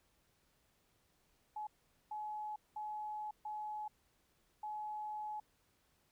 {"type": "tone bursts at uneven times", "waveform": "sine", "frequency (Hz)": 849, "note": "G#5", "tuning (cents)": 38, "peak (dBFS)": -40, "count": 5, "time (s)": [[1.56, 1.67], [2.11, 2.56], [2.76, 3.31], [3.45, 3.88], [4.63, 5.4]], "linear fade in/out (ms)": 5, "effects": ["pink hiss -75 dBFS RMS until 6.11 s"]}